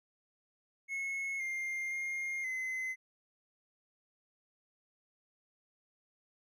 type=tone with pitch steps; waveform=triangle; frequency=2182 / 2111 / 2125 / 2047 Hz; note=C#7 / C7 / C7 / C7; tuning=-28 / +15 / +26 / -38 cents; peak=-33 dBFS; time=0.88-2.96 s; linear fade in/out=50 ms; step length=520 ms; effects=none